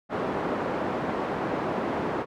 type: band-pass noise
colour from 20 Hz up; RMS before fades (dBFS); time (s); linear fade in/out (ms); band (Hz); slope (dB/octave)
pink; -29; 0.09-2.26; 50; 230 to 1100; 12
effects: none